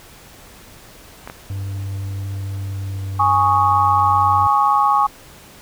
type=clicks; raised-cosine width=0.5 ms; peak=-16 dBFS; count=2; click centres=1.275 / 1.299 s
type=tone with pitch glide; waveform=triangle; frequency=98 to 95.05 Hz; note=G2 to F#2; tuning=0 to +47 cents; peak=-21 dBFS; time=1.5-4.47 s; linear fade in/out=0 ms; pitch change=-53 cents; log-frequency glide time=2.54-4.04 s
type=chord; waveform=sine; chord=Ab suspended fourth; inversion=none; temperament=equal; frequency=830.6 / 1108.7 / 1244.5 Hz; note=Ab5 / Db6 / Eb6; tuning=0 / 0 / 0 cents; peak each=-16 / -15 / -21 dBFS; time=3.19-5.07 s; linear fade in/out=10 ms
effects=pink hiss -43 dBFS RMS until 5.61 s